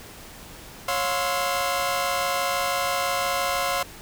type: tone cluster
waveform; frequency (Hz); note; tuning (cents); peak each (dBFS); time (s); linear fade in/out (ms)
sawtooth; 553 / 711 / 1040 / 1318; C#5 / F5 / C6 / E6; -4 / +31 / -11 / -1; -25 / -24 / -24 / -28; 0.88-3.83; 5
effects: pink hiss -43 dBFS RMS until 4.01 s